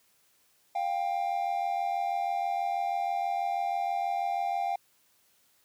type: tone pair together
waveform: triangle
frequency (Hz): 703.8 / 790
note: F5 / G5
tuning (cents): +13 / +13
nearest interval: major second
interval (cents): 200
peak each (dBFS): -29 / -28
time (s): 0.75-4.76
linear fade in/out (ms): 5
effects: white hiss -67 dBFS RMS until 5.64 s + high-pass 60 Hz 12 dB/octave